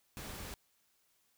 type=noise; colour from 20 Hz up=pink; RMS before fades=-45 dBFS; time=0.17-0.54 s; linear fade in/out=0 ms; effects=white hiss -74 dBFS RMS until 1.37 s